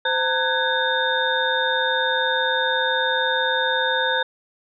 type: tone cluster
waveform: sine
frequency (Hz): 516 / 911 / 1501 / 1658 / 3644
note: C5 / A#5 / F#6 / G#6 / A#7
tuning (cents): -24 / -40 / +24 / -3 / -40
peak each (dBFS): -25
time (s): 0.05-4.23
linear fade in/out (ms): 5
effects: none